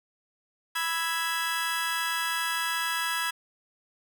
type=chord; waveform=25% pulse; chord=E major; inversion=second; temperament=equal; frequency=987.8 / 1318.5 / 1661.2 Hz; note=B5 / E6 / G#6; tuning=0 / 0 / 0 cents; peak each=-29 / -29 / -26 dBFS; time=0.75-3.31 s; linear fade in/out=10 ms; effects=none